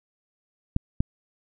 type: clicks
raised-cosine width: 5 ms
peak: -9 dBFS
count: 2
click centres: 0.764 / 1.005 s
effects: none